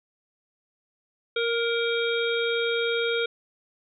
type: harmonic tone with a mistuned harmonic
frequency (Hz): 465.5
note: A#4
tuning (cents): -2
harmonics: 1 / 3 / 5 / 7 / 8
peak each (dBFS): -25 / -30 / -32 / -33 / -34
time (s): 1.36-3.26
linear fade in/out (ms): 5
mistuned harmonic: 3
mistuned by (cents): +15
effects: none